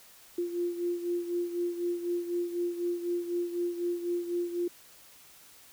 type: beating tone pair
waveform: sine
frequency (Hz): 347.9 / 351.9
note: F4 / F4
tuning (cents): -7 / +13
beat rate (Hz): 4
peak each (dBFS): -30 / -36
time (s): 0.38-4.68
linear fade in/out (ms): 5
effects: white hiss -55 dBFS RMS until 5.72 s